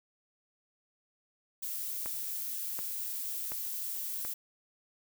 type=noise; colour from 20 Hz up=violet; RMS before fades=-37 dBFS; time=1.62-4.34 s; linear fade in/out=10 ms
type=click train; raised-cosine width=0.5 ms; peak=-27 dBFS; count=4; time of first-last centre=2.06-4.25 s; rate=1.37 Hz
effects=none